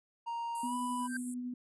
triangle tone with pitch glide, 933 to 988.5 Hz, A#5 to B5, +1 to +1 cents, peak -33 dBFS, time 0.26-1.08 s, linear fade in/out 20 ms, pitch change +100 cents, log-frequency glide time 0.62-0.75 s
pink high-pass noise, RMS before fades -45 dBFS, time 0.55-1.34 s, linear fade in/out 2 ms, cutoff 7700 Hz, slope 96 dB/octave
sine tone with tremolo, 247.4 Hz, B3, 3 cents sharp, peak -35 dBFS, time 0.63-1.54 s, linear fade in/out 5 ms, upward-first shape sine, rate 11 Hz, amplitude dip 25%
triangle tone with exponential growth, 1568 Hz, G6, in tune, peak -31 dBFS, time 0.99-1.17 s, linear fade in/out 5 ms, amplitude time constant 37 ms
effects resampled to 24000 Hz

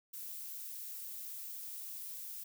violet noise, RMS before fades -45 dBFS, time 0.13-2.44 s, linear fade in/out 10 ms, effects none

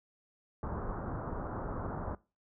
pink low-pass noise, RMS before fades -38 dBFS, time 0.63-2.15 s, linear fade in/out 2 ms, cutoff 1400 Hz, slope 48 dB/octave, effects noise-tail reverb RT60 0.3 s tail -21 dB re dry

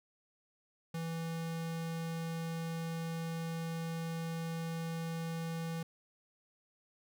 square tone, 164.81 Hz, E3, in tune, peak -37 dBFS, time 0.94-5.83 s, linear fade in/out 5 ms, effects none

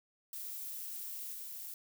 violet noise with level steps, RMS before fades -43 / -45 dBFS, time 0.33-1.74 s, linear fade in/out 2 ms, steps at 1.33 s, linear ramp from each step 10 ms, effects none

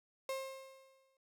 35% pulse tone with exponential decay, 533 Hz, C5, 32 cents sharp, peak -34 dBFS, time 0.29-1.17 s, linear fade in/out 2 ms, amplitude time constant 190 ms, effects none

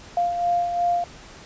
sine beating tone pair, 698.5 / 701.3 Hz, F5 / F5, 0 / +7 cents, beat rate 2.8 Hz, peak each -20 / -29 dBFS, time 0.17-1.04 s, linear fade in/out 2 ms, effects pink hiss -44 dBFS RMS until 1.45 s + resampled to 16000 Hz

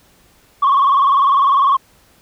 sine tone with vibrato, 1100 Hz, C#6, 14 cents flat, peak -8 dBFS, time 0.62-1.77 s, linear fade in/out 10 ms, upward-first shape square, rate 20 Hz, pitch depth 63 cents each way, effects tanh soft clip ceiling -7 dBFS + pink hiss -52 dBFS RMS until 2.21 s

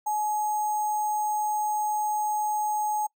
sine tone with sample-and-hold, 846 Hz, G#5, 32 cents sharp, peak -24 dBFS, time 0.06-3.07 s, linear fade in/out 10 ms, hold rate 7350 Hz, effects noise-tail reverb RT60 0.1 s tail -25 dB re dry

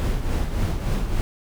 brown noise with tremolo, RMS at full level -20 dBFS, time 0-1.21 s, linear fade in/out 0 ms, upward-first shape triangle, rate 3.5 Hz, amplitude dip 60%, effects none

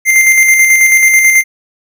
square tone with tremolo, 2093 Hz, C7, in tune, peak -4 dBFS, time 0.05-1.44 s, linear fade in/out 50 ms, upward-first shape square, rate 9.2 Hz, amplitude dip 35%, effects none

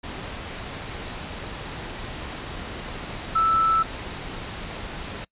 sine tone in noise, 1318.5 Hz, E6, in tune, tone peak -17 dBFS, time 3.35-3.83 s, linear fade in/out 10 ms, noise pink, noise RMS -34 dBFS, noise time 0.03-5.25 s, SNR +14 dB, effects noise-tail reverb RT60 0.1 s tail -25 dB re dry + resampled to 8000 Hz

